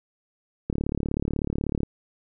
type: click train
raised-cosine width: 3 ms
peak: -13 dBFS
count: 42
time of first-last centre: 0.7-1.833 s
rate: 36.2 Hz
effects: none